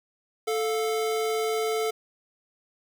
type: tone pair together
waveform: square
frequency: 439.2 / 704 Hz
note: A4 / F5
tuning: -3 / +14 cents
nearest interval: minor sixth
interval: 817 cents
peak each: -26 / -33 dBFS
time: 0.47-1.91 s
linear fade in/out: 10 ms
effects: 10-bit